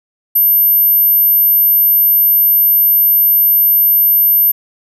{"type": "tone", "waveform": "sine", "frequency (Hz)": 13000, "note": "G#9", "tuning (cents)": -38, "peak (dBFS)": -7, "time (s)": [0.35, 4.52], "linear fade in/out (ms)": 10, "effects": []}